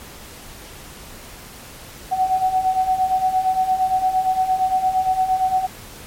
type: beating tone pair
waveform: sine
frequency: 744 / 752.7 Hz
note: F#5 / F#5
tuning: +9 / +29 cents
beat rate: 8.7 Hz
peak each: -22 / -17 dBFS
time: 2.11-5.67 s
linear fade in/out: 20 ms
effects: pink hiss -39 dBFS RMS until 6.06 s + MP3 64 kbps

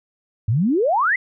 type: exponential sweep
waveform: sine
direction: up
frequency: 98 to 2096 Hz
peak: -15 dBFS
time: 0.48-1.16 s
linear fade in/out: 5 ms
effects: none

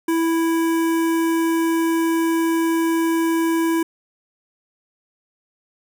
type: tone with notch filter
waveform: square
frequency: 329.6 Hz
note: E4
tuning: in tune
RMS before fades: -19 dBFS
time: 0.08-3.83 s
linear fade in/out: 5 ms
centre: 4200 Hz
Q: 0.95
effects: none

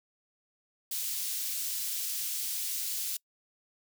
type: high-pass noise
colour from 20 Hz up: white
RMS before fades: -34 dBFS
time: 0.91-3.17 s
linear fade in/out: 5 ms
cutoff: 3700 Hz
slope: 12 dB/octave
effects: noise-tail reverb RT60 0.1 s tail -25 dB re dry

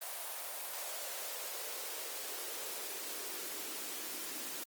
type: noise with high-pass filter sweep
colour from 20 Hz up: white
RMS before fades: -42 dBFS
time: 0.01-4.64 s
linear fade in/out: 10 ms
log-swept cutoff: 690 to 270 Hz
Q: 2.6
effects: Opus 24 kbps

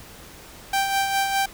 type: tone with tremolo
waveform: sawtooth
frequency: 784 Hz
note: G5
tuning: in tune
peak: -15 dBFS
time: 0.73-1.46 s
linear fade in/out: 5 ms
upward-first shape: sine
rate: 4.9 Hz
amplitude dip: 45%
effects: pink hiss -44 dBFS RMS until 1.53 s

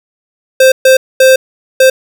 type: tone bursts at uneven times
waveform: square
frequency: 523.3 Hz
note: C5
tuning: in tune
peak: -3 dBFS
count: 4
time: 0.6-0.72 / 0.85-0.97 / 1.2-1.36 / 1.8-1.9 s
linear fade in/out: 5 ms
effects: none

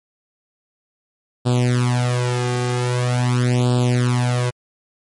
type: tone with flanger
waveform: sawtooth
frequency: 123.47 Hz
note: B2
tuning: in tune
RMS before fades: -18 dBFS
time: 1.45-4.51 s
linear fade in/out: 20 ms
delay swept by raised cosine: 0.24 to 2.54 ms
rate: 0.44 Hz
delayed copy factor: +1
effects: MP3 48 kbps

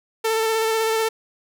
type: tone with vibrato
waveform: sawtooth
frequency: 444.7 Hz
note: A4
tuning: 18 cents sharp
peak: -15 dBFS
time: 0.24-1.09 s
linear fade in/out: 10 ms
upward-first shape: square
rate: 16 Hz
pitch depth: 14 cents each way
effects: none

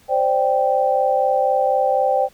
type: chord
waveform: sine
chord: C suspended second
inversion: none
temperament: equal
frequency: 523.3 / 587.3 / 784 Hz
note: C5 / D5 / G5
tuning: 0 / 0 / 0 cents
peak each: -19 / -21 / -18 dBFS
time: 0.08-2.29 s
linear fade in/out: 50 ms
effects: pink hiss -53 dBFS RMS until 2.33 s

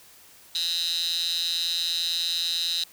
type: tone with high-pass filter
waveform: 15% pulse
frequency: 169 Hz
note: E3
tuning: 43 cents sharp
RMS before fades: -27 dBFS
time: 0.55-2.84 s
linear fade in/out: 2 ms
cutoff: 3900 Hz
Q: 8.8
effects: white hiss -52 dBFS RMS until 2.92 s

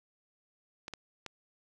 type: clicks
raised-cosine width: 0.2 ms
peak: -23 dBFS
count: 3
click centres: 0.881 / 0.937 / 1.263 s
effects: none

